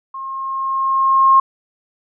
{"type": "tone with level ramp", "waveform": "sine", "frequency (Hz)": 1072, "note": "C6", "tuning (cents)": 42, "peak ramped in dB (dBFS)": [-26, -6], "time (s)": [0.14, 1.4], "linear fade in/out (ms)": 5, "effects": []}